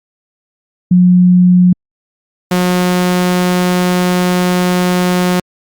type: tone pair in turn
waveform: sine / sawtooth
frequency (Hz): 180 / 180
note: F#3 / F#3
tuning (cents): -47 / -47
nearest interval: unison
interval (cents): 0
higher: neither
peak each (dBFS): -4 / -6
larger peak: first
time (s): 0.91-1.73 / 2.51-5.4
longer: second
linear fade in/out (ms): 5
effects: Opus 32 kbps